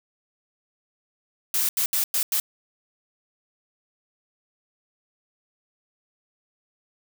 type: noise bursts at uneven times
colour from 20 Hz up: blue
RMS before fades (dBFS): -23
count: 5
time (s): 1.54-1.69 / 1.77-1.86 / 1.93-2.04 / 2.14-2.23 / 2.32-2.4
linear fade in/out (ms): 2
effects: none